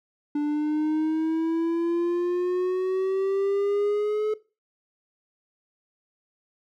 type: exponential sweep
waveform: triangle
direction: up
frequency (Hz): 292.7 to 430.5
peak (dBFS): -20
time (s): 0.35-4.34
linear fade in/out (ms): 5
effects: noise-tail reverb RT60 0.3 s tail -18 dB re dry